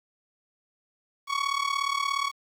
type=tone with amplitude modulation; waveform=sawtooth; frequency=1117 Hz; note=C#6; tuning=13 cents sharp; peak=-18 dBFS; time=1.27-2.32 s; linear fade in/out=50 ms; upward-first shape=sine; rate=37 Hz; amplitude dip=80%; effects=low-pass 6000 Hz 12 dB/octave + 9-bit